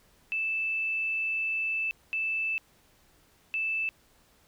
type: tone bursts at uneven times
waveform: sine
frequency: 2637 Hz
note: E7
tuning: in tune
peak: -27 dBFS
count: 3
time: 0.32-1.91 / 2.13-2.58 / 3.54-3.89 s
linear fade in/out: 0 ms
effects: pink hiss -63 dBFS RMS until 4.47 s